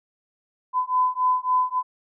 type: beating tone pair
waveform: sine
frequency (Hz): 1008 / 1011.6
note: B5 / B5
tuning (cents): +35 / +41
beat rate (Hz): 3.6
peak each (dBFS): -22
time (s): 0.73-1.83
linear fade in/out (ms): 50
effects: none